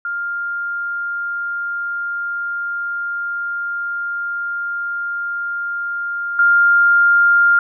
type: tone with level steps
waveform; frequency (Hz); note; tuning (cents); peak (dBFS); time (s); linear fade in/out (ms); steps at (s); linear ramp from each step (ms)
sine; 1401; F6; +5; -20 / -9; 0.05-7.59; 2; 6.39; 2
effects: none